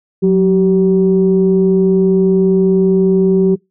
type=tone pair together; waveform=sine; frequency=183.72 / 383.7 Hz; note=F#3 / G4; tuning=-12 / -37 cents; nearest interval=octave + minor second; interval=1275 cents; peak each=-10 dBFS; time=0.22-3.56 s; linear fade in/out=20 ms; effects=noise-tail reverb RT60 0.2 s tail -25 dB re dry + tanh soft clip ceiling -1 dBFS